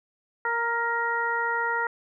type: harmonic tone with a mistuned harmonic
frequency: 466.2 Hz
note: A#4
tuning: in tune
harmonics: 1 / 2 / 3 / 4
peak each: -33 / -28 / -28 / -30 dBFS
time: 0.45-1.87 s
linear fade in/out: 2 ms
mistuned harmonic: 4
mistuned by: +17 cents
effects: none